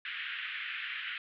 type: band-pass noise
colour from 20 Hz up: pink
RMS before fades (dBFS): -39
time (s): 0.05-1.18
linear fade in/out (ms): 2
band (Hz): 1500 to 3200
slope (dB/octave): 48
effects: none